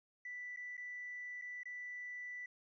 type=tone with dropouts; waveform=triangle; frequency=1975.5 Hz; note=B6; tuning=in tune; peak=-40 dBFS; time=0.25-2.46 s; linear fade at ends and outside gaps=5 ms; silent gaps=0.563-0.571 / 0.769-0.777 / 1.415-1.42 / 1.633-1.655 s; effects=tanh soft clip ceiling -41 dBFS + resampled to 16000 Hz